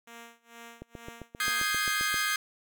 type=tone with tremolo; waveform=5% pulse; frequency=233.1 Hz; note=A#3; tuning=in tune; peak=-33 dBFS; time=0.07-1.64 s; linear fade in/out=5 ms; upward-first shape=sine; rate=2.2 Hz; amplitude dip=95%
type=click train; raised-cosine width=2 ms; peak=-27 dBFS; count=11; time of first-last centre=0.82-2.143 s; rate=7.56 Hz
type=chord; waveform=sawtooth; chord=Ab major seventh; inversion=second; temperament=equal; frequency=1244.5 / 1568 / 1661.2 / 2093 Hz; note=Eb6 / G6 / Ab6 / C7; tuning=0 / 0 / 0 / 0 cents; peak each=-29 dBFS; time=1.4-2.36 s; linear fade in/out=2 ms
effects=none